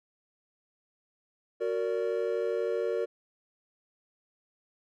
triangle chord, Gb augmented, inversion none, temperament just, 370 / 462.5 / 578.1 Hz, Gb4 / Bb4 / D5, 0 / -14 / -27 cents, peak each -31 / -28 / -32 dBFS, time 1.6-3.06 s, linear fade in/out 20 ms, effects none

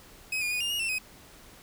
40% pulse tone with pitch steps, 2538 / 2429 / 2472 / 2811 / 2867 / 2692 / 2521 Hz, D#7 / D#7 / D#7 / F7 / F7 / E7 / D#7, +34 / -42 / -12 / +11 / +45 / +36 / +22 cents, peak -27 dBFS, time 0.32-0.985 s, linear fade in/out 5 ms, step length 95 ms, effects pink hiss -52 dBFS RMS until 1.62 s

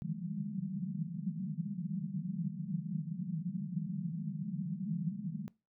pink band-pass noise, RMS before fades -38 dBFS, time 0.02-5.48 s, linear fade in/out 0 ms, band 150 to 210 Hz, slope 96 dB/octave, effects noise-tail reverb RT60 0.3 s tail -24 dB re dry

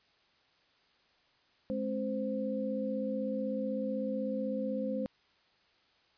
sine tone cluster, 212.2 / 268.2 / 520 Hz, G#3 / C4 / C5, +38 / +43 / -11 cents, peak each -35 / -38 / -35 dBFS, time 1.7-5.06 s, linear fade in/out 0 ms, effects white hiss -68 dBFS RMS until 6.17 s + resampled to 11025 Hz

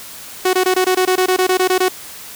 sawtooth tone bursts, 370 Hz, F#4, in tune, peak -8 dBFS, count 14, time 0.45-1.885 s, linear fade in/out 5 ms, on 83 ms, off 21 ms, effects white hiss -34 dBFS RMS until 2.35 s

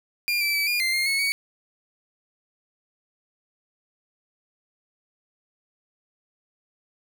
30% pulse tone with pitch steps, 2400 / 2326 / 2301 / 2421 / 2087 / 2123 / 2194 / 2245 Hz, D7 / D7 / D7 / D#7 / C7 / C7 / C#7 / C#7, +37 / -17 / -36 / -48 / -5 / +25 / -18 / +21 cents, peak -19 dBFS, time 0.28-1.32 s, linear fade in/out 0 ms, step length 130 ms, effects none

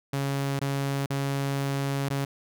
sawtooth tone with dropouts, 138.59 Hz, C#3, in tune, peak -22 dBFS, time 0.13-2.25 s, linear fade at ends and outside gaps 5 ms, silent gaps 0.593-0.613 / 1.061-1.102 / 2.089-2.102 s, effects none

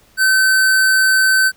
square tone, 1534 Hz, G6, 38 cents flat, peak -11 dBFS, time 0.17-1.52 s, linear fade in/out 50 ms, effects pink hiss -52 dBFS RMS until 1.56 s

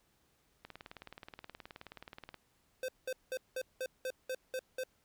click train, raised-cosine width 0.3 ms, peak -31 dBFS, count 33, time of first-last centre 0.65-2.343 s, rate 18.9 Hz
square tone bursts, 516 Hz, C5, 24 cents flat, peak -36 dBFS, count 9, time 2.83-4.836 s, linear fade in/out 2 ms, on 54 ms, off 190 ms
effects pink hiss -73 dBFS RMS until 5.04 s

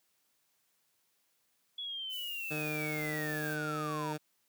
sine linear sweep, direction down, 3399 to 906 Hz, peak -37 dBFS, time 1.78-4.13 s, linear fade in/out 5 ms
violet noise, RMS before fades -47 dBFS, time 2.09-3.58 s, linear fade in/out 50 ms
15% pulse tone, 152.1 Hz, D#3, 39 cents flat, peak -29 dBFS, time 2.5-4.18 s, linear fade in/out 20 ms
effects white hiss -75 dBFS RMS until 4.48 s + high-pass 100 Hz 12 dB/octave

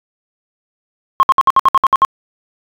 sine tone bursts, 1073 Hz, C6, 43 cents sharp, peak -4 dBFS, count 10, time 1.2-2.049 s, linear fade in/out 0 ms, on 30 ms, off 61 ms, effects tanh soft clip ceiling -2 dBFS

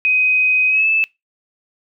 sine tone with pitch glide, 2513 to 2623 Hz, D#7 to E7, +17 to -9 cents, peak -12 dBFS, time 0.05-1.04 s, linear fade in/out 0 ms, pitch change +74 cents, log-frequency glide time 0.68-0.88 s, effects noise-tail reverb RT60 0.2 s tail -22 dB re dry

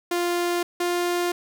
sawtooth tone pair in turn, 349.2 / 351.2 Hz, F4 / F4, 0 / +10 cents, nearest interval unison, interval 10 cents, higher second, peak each -18 dBFS, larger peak neither, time 0.11-0.63 / 0.8-1.32 s, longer neither, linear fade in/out 5 ms, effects none

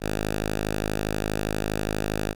5% pulse tone, 52.4 Hz, G#1, 16 cents sharp, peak -14 dBFS, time 0-2.35 s, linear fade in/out 50 ms, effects none

